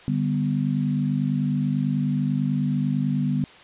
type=chord; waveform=sine; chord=G major; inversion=second; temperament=equal; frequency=146.83 / 196 / 246.9 Hz; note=D3 / G3 / B3; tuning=0 / 0 / 0 cents; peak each=-24 / -26 / -25 dBFS; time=0.08-3.44 s; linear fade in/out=0 ms; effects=white hiss -47 dBFS RMS until 3.63 s + resampled to 8000 Hz